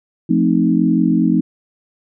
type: chord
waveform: sine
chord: F dominant seventh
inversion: none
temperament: equal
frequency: 174.61 / 220 / 261.6 / 311.1 Hz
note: F3 / A3 / C4 / Eb4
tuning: 0 / 0 / 0 / 0 cents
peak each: -17 dBFS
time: 0.29-1.41 s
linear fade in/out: 10 ms
effects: none